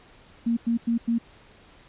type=tone bursts; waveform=sine; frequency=232.5 Hz; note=A#3; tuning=4 cents flat; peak=-20 dBFS; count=4; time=0.46-1.185 s; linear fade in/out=10 ms; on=110 ms; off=95 ms; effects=pink hiss -53 dBFS RMS until 1.88 s + resampled to 8000 Hz